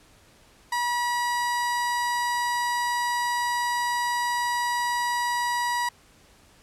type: tone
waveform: 30% pulse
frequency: 966 Hz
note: B5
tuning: 39 cents flat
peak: -21 dBFS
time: 0.72-5.89 s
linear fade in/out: 5 ms
effects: pink hiss -56 dBFS RMS until 6.62 s + low-pass 11000 Hz 12 dB/octave